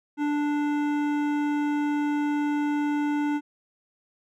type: tone with hard clipping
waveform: sine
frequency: 293.7 Hz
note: D4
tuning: in tune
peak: -25 dBFS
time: 0.17-3.41 s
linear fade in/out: 50 ms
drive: 14 dB
effects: none